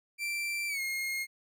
40% pulse tone with pitch glide, 2349 to 2142 Hz, D7 to C7, 0 to +40 cents, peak -31 dBFS, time 0.18-1.27 s, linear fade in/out 50 ms, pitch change -160 cents, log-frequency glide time 0.68-0.81 s, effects none

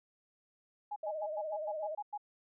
sine tone bursts, 831 Hz, G#5, 1 cent sharp, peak -36 dBFS, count 9, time 0.91-2.178 s, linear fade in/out 10 ms, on 52 ms, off 100 ms
sine tone with vibrato, 620 Hz, D#5, 6 cents flat, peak -36 dBFS, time 1.03-1.95 s, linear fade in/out 5 ms, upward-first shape sine, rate 17 Hz, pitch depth 60 cents each way
effects none

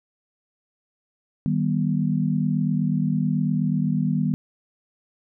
sine chord, Eb augmented, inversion none, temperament just, 155.56 / 194.45 / 243.1 Hz, Eb3 / G3 / B3, 0 / -14 / -27 cents, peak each -23 / -24 / -25 dBFS, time 1.46-4.34 s, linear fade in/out 0 ms, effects none

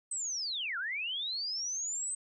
sine linear two-way sweep, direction down then up, 8270 to 1354 to 8270 Hz, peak -33 dBFS, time 0.11-2.15 s, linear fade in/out 5 ms, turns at 0.78 s, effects none

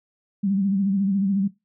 sine tone with vibrato, 196 Hz, G3, in tune, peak -19 dBFS, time 0.43-1.48 s, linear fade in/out 10 ms, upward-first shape sine, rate 14 Hz, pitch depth 79 cents each way, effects noise-tail reverb RT60 0.2 s tail -18 dB re dry

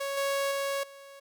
sawtooth tone with level steps, 554.4 Hz, C#5, in tune, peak -27 / -23 / -25 / -43 dBFS, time 0-1.2 s, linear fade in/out 10 ms, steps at 0.17 / 0.51 / 0.83 s, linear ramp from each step 5 ms, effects none

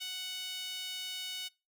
sawtooth tone with high-pass filter, 741 Hz, F#5, 2 cents sharp, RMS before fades -40 dBFS, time 0-1.49 s, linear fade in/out 20 ms, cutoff 3200 Hz, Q 3.2, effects noise-tail reverb RT60 0.3 s tail -25 dB re dry

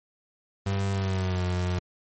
35% pulse tone with pitch glide, 98 to 89.87 Hz, G2 to F#2, 0 to -50 cents, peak -23 dBFS, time 0.66-1.79 s, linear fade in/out 5 ms, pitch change -150 cents, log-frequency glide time 0.93-1.45 s, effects MP3 32 kbps

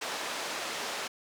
pink band-pass noise, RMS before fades -36 dBFS, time 0.01-1.08 s, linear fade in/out 10 ms, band 500 to 7000 Hz, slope 12 dB/octave, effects none

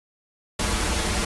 pink noise with comb filter, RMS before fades -24 dBFS, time 0.59-1.25 s, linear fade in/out 5 ms, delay 7.5 ms, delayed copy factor -0.85, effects resampled to 24000 Hz

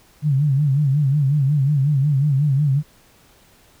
sine tone with vibrato, 141.8 Hz, C#3, 40 cents sharp, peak -14 dBFS, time 0.22-2.83 s, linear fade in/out 50 ms, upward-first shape sine, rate 5.5 Hz, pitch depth 120 cents each way, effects pink hiss -53 dBFS RMS until 3.8 s

